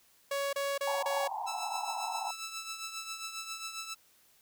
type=tone bursts; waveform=sawtooth; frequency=559 Hz; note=C#5; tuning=14 cents sharp; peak=-27 dBFS; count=4; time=0.31-1.277 s; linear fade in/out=5 ms; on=220 ms; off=29 ms
type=band-pass noise; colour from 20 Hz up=white; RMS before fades=-37 dBFS; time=0.87-2.31 s; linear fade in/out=5 ms; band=730 to 960 Hz; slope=96 dB/octave
type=tone with tremolo; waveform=10% pulse; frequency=1318.5 Hz; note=E6; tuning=in tune; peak=-28 dBFS; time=1.46-3.95 s; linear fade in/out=20 ms; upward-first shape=triangle; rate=7.4 Hz; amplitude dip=65%
effects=white hiss -65 dBFS RMS until 4.41 s